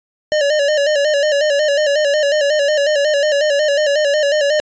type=tone with vibrato; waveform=square; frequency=587.3 Hz; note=D5; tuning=in tune; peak=-13 dBFS; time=0.32-4.6 s; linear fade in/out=0 ms; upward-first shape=square; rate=5.5 Hz; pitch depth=63 cents each way; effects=resampled to 16000 Hz